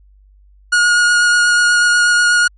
45% pulse tone with vibrato, 1439 Hz, F#6, 49 cents flat, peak -9 dBFS, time 0.72-2.48 s, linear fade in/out 10 ms, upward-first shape triangle, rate 8.2 Hz, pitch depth 13 cents each way, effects added 49 Hz sine -44 dBFS peak until 2.57 s + MP3 48 kbps

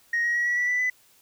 sine tone with pitch steps, 1873 / 1893.7 / 1914.6 / 1935.7 / 1957.1 / 1978.7 / 2000 Hz, A#6 / A#6 / A#6 / B6 / B6 / B6 / B6, +8 / +27 / +46 / -35 / -16 / +3 / +21 cents, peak -20 dBFS, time 0.13-0.9 s, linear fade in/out 5 ms, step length 110 ms, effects tanh soft clip ceiling -19 dBFS + white hiss -59 dBFS RMS until 1.21 s

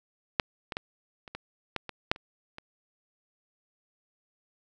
clicks, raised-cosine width 0.3 ms, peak -6 / -18 / -15 / -28 / -21 / -14 / -21 / -6 / -29 / -25 dBFS, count 10, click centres 0.398 / 0.722 / 0.769 / 1.278 / 1.35 / 1.763 / 1.893 / 2.115 / 2.161 / 2.584 s, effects none

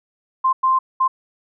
sine tone bursts at uneven times, 1046.5 Hz, C6, in tune, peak -13 dBFS, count 3, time 0.44-0.53 / 0.63-0.79 / 1-1.08 s, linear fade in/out 10 ms, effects none

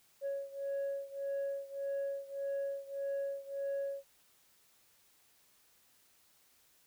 sine beating tone pair, 554.4 / 556.1 Hz, C#5 / C#5, 0 / +5 cents, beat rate 1.7 Hz, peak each -36 / -38 dBFS, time 0.21-4.04 s, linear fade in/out 50 ms, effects tanh soft clip ceiling -32 dBFS + white hiss -68 dBFS RMS until 6.86 s

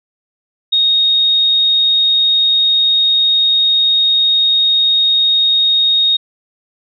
sine tone, 3729 Hz, A#7, in tune, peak -9 dBFS, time 0.72-6.17 s, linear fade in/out 10 ms, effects none

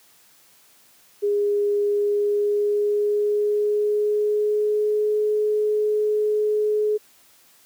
sine tone with pitch glide, 410 to 423.7 Hz, G#4 to G#4, -22 to +35 cents, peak -18 dBFS, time 1.22-6.98 s, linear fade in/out 20 ms, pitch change +57 cents, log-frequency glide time 1.8-5.2 s, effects white hiss -55 dBFS RMS until 7.65 s + high-pass 100 Hz 12 dB/octave

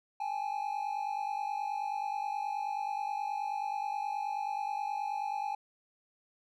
triangle tone pair together, 806 / 855.4 Hz, G5 / A5, +48 / -49 cents, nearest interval minor second, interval 103 cents, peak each -33 / -34 dBFS, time 0.2-5.55 s, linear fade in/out 5 ms, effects none

